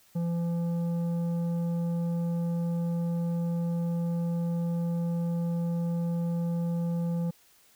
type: tone with tanh clipping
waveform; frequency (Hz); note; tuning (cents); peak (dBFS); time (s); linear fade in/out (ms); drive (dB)
sine; 170; F3; -46; -28; 0.15-7.31; 10; 9
effects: white hiss -61 dBFS RMS until 7.75 s